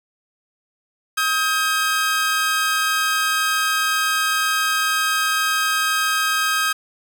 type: tone pair together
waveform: sawtooth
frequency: 1268.4 / 1596 Hz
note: D#6 / G6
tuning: +33 / +31 cents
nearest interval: major third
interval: 398 cents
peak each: -17 dBFS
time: 1.17-6.73 s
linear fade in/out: 10 ms
effects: 8-bit